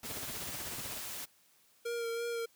pink noise with tremolo, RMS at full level -42 dBFS, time 0.03-0.98 s, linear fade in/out 2 ms, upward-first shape triangle, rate 16 Hz, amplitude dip 95%
white noise, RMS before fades -42 dBFS, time 0.04-1.26 s, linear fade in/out 20 ms
square tone with vibrato, 466.2 Hz, A#4, in tune, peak -35 dBFS, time 1.85-2.46 s, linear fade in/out 10 ms, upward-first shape sine, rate 3 Hz, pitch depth 21 cents each way
effects white hiss -67 dBFS RMS until 2.55 s + high-pass 60 Hz 12 dB/octave

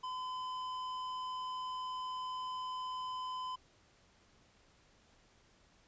triangle tone with hard clipping, 1016 Hz, B5, 49 cents sharp, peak -40 dBFS, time 0.03-3.56 s, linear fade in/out 10 ms, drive 13 dB, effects pink hiss -67 dBFS RMS until 5.87 s + resampled to 16000 Hz

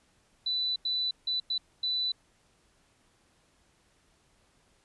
sine tone bursts at uneven times, 3983 Hz, B7, 14 cents sharp, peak -27 dBFS, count 5, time 0.46-0.76 / 0.85-1.11 / 1.27-1.4 / 1.5-1.58 / 1.83-2.12 s, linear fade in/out 5 ms, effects pink hiss -67 dBFS RMS until 4.84 s + resampled to 24000 Hz

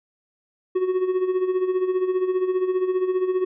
triangle tone with tremolo, 370 Hz, F#4, in tune, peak -15 dBFS, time 0.75-3.45 s, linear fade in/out 10 ms, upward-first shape sine, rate 15 Hz, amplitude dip 65%, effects resampled to 8000 Hz

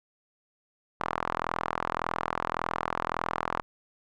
sawtooth tone with band-pass filter, 41.77 Hz, E1, 24 cents sharp, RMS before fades -32 dBFS, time 1-3.62 s, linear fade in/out 0 ms, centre 1100 Hz, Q 2.4, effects none

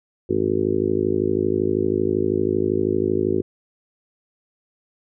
harmonic tone with a mistuned harmonic, 52.7 Hz, G#1, 26 cents sharp, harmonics 2 / 3 / 4 / 5 / 6 / 7 / 8 / 9, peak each -30 / -33 / -29 / -28 / -26 / -21 / -26 / -32 dBFS, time 0.29-3.42 s, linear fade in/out 10 ms, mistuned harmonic 2, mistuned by -140 cents, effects none

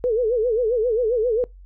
sine tone with vibrato, 464.7 Hz, A#4, 5 cents flat, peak -17 dBFS, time 0.04-1.44 s, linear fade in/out 0 ms, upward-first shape sine, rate 7.5 Hz, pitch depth 150 cents each way, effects noise-tail reverb RT60 0.2 s tail -25 dB re dry + added 46 Hz sine -41 dBFS peak until 1.65 s

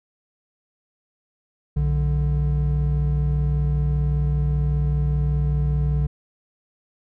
triangle tone pair together, 61.74 / 146.84 Hz, B1 / D3, 0 / 0 cents, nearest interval octave + minor third, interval 1500 cents, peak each -19 dBFS, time 1.76-6.07 s, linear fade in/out 10 ms, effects none

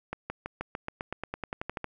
accelerating click train, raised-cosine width 0.5 ms, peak -18 dBFS, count 16, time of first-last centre 0.13-1.843 s, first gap 170 ms, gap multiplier 0.94, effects none

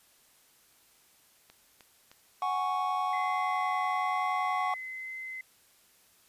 click train, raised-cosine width 0.2 ms, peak -34 dBFS, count 4, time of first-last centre 1.5-2.423 s, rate 3.25 Hz
triangle chord, F# suspended second, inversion none, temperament equal, 740 / 830.6 / 1108.7 Hz, F#5 / G#5 / C#6, 0 / 0 / 0 cents, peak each -30 / -33 / -29 dBFS, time 2.42-4.74 s, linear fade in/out 2 ms
sine tone with vibrato, 2049 Hz, C7, 37 cents flat, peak -37 dBFS, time 3.13-5.41 s, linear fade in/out 2 ms, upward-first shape triangle, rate 1.1 Hz, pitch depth 9 cents each way
effects white hiss -63 dBFS RMS until 6.28 s + resampled to 32000 Hz

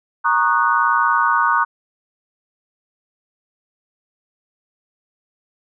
sine chord, D# minor seventh, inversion second, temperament equal with one note detuned, 932.3 / 1108.7 / 1229.5 / 1480 Hz, A#5 / C#6 / D#6 / F#6, 0 / 0 / -21 / 0 cents, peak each -19 dBFS, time 0.24-1.65 s, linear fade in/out 20 ms, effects none

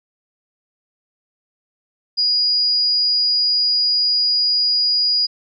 sine tone, 4891 Hz, D#8, 31 cents flat, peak -14 dBFS, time 2.17-5.27 s, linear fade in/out 20 ms, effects none

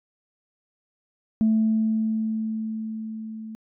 sine tone with level ramp, 220 Hz, A3, in tune, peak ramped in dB -15 to -34 dBFS, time 1.41-3.55 s, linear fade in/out 0 ms, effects tanh soft clip ceiling -13 dBFS

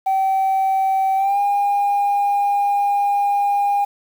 sine tone with pitch glide, 770 to 809.2 Hz, G5 to G#5, -31 to -45 cents, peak -13 dBFS, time 0.06-3.85 s, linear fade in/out 10 ms, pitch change +86 cents, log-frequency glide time 1.16-1.39 s, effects tanh soft clip ceiling -13 dBFS + 7-bit

